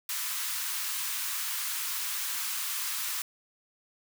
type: high-pass noise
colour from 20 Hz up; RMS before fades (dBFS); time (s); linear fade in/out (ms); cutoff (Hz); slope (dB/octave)
white; -33; 0.09-3.22; 2; 950; 48
effects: none